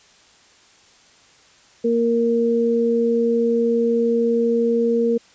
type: tone pair together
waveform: sine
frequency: 233.1 / 465.9 Hz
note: A#3 / A#4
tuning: 0 / -1 cents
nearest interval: octave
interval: 1199 cents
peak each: -20 / -17 dBFS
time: 1.84-5.18 s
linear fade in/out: 10 ms
effects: white hiss -52 dBFS RMS until 5.34 s + resampled to 16000 Hz